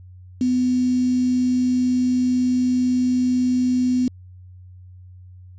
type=tone with quantisation; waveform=sine; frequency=251 Hz; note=B3; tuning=28 cents sharp; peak=-16 dBFS; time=0.41-4.08 s; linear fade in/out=2 ms; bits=6; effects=added 91 Hz sine -40 dBFS peak until 5.58 s + resampled to 16000 Hz